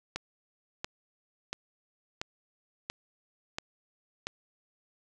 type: click train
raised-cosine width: 0.2 ms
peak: -16 dBFS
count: 7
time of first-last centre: 0.16-4.27 s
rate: 1.46 Hz
effects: none